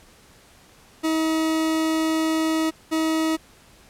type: tone pair in turn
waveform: 40% pulse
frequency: 318.9 / 318.9 Hz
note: D#4 / D#4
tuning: +43 / +43 cents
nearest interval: unison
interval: 0 cents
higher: neither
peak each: -19 / -19 dBFS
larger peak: neither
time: 1.03-2.71 / 2.91-3.37 s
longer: first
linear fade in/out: 20 ms
effects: pink hiss -52 dBFS RMS until 3.89 s + low-pass 12000 Hz 12 dB/octave